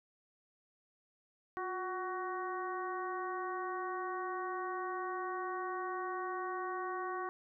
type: harmonic tone with a mistuned harmonic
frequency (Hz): 373.7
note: F#4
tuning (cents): +17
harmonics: 1 / 2 / 3 / 4 / 5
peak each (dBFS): -41 / -43 / -40 / -47 / -49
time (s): 1.57-7.29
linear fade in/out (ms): 0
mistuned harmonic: 1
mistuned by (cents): -63
effects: none